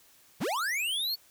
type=linear sweep; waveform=square; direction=up; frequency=93.7 to 4499 Hz; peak=-29 dBFS; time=0.4-1.16 s; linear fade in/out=20 ms; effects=white hiss -60 dBFS RMS until 1.3 s